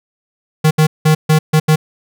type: tone bursts at uneven times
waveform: square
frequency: 155.56 Hz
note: D#3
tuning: in tune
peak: -8 dBFS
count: 6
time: 0.64-0.71 / 0.78-0.87 / 1.05-1.15 / 1.29-1.39 / 1.53-1.6 / 1.68-1.76 s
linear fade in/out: 10 ms
effects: none